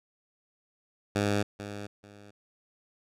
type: tone with echo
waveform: 10% pulse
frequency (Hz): 102.3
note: G#2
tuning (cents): -26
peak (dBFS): -17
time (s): 1.15-1.43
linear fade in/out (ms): 10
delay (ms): 440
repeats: 2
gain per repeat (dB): -12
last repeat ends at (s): 2.31
effects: low-pass 9000 Hz 12 dB/octave